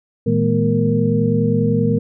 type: tone cluster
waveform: sine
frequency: 114.7 / 159.8 / 208.8 / 239 / 464.4 Hz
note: A#2 / D#3 / G#3 / A#3 / A#4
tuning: -28 / +47 / +10 / +43 / -7 cents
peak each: -20 dBFS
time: 0.26-1.99 s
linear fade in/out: 10 ms
effects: none